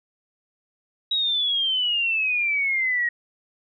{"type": "exponential sweep", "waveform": "sine", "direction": "down", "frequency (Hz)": [3849, 1883], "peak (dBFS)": -20, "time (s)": [1.11, 3.09], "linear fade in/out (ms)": 5, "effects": []}